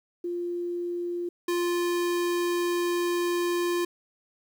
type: tone pair in turn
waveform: sine / square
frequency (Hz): 349.2 / 349.2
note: F4 / F4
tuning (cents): 0 / 0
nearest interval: unison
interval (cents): 0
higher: neither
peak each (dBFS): -28 / -25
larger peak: second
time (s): 0.24-1.29 / 1.48-3.85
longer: second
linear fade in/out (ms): 5
effects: 10-bit